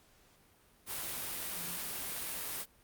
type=tone in noise; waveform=sine; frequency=174.61 Hz; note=F3; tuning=in tune; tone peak=-49 dBFS; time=1.53-1.79 s; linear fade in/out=50 ms; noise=white; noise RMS=-39 dBFS; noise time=0.86-2.66 s; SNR=-13 dB; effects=pink hiss -65 dBFS RMS until 2.83 s + Opus 48 kbps